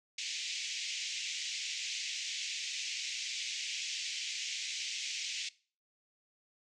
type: band-pass noise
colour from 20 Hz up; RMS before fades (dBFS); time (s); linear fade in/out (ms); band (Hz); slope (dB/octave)
pink; -39; 0.18-5.49; 5; 2200 to 7100; 48
effects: noise-tail reverb RT60 0.4 s tail -21 dB re dry